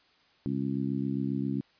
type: harmonic tone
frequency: 67.5 Hz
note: C#2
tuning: 45 cents flat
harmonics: 2 / 3 / 4 / 5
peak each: -34 / -32 / -32 / -39 dBFS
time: 0.46-1.61 s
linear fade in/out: 0 ms
effects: white hiss -64 dBFS RMS until 1.79 s + resampled to 11025 Hz